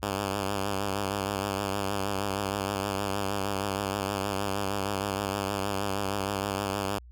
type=tone with vibrato; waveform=5% pulse; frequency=99.2 Hz; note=G2; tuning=21 cents sharp; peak=-17 dBFS; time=0.02-6.99 s; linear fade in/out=10 ms; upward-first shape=sine; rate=6.4 Hz; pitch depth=57 cents each way; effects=added 60 Hz sine -46 dBFS peak until 7.11 s